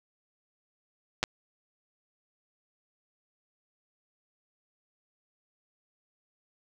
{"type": "clicks", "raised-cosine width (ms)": 0.2, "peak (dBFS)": -9, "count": 2, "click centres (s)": [1.23, 1.238], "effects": []}